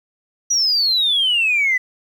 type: exponential sweep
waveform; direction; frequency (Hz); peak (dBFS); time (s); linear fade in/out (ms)
sine; down; 5890 to 1975.5; -13; 0.5-1.78; 10
effects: tanh soft clip ceiling -10 dBFS + 8-bit